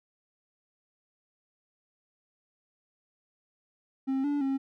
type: tone with pitch steps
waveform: triangle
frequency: 267 / 288.8 / 270.3 Hz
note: C4 / D4 / C#4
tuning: +35 / -29 / -44 cents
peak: -24 dBFS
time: 4.07-4.58 s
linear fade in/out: 20 ms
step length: 170 ms
effects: none